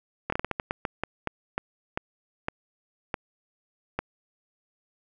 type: slowing click train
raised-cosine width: 0.5 ms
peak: -12 dBFS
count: 16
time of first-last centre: 0.3-3.99 s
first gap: 24 ms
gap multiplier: 1.29
effects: none